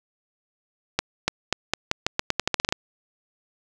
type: accelerating click train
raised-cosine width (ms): 0.2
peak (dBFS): -3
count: 15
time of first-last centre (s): 0.99-2.725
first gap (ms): 290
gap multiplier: 0.85
effects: none